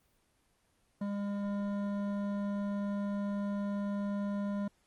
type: tone with hard clipping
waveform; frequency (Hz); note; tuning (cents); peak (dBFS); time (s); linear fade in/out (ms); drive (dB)
sine; 202.1; G#3; -47; -34; 1.01-4.68; 5; 12
effects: pink hiss -72 dBFS RMS until 4.86 s + Opus 24 kbps